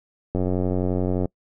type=click train; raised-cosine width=2 ms; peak=-11 dBFS; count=84; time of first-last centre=0.35-1.256 s; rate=91.6 Hz; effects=noise-tail reverb RT60 0.1 s tail -26 dB re dry